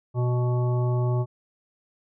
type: harmonic tone with a mistuned harmonic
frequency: 123.47 Hz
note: B2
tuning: in tune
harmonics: 1 / 3 / 5 / 7 / 9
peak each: -21 / -31 / -35 / -38 / -40 dBFS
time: 0.14-1.26 s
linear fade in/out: 50 ms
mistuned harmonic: 1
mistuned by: -17 cents
effects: none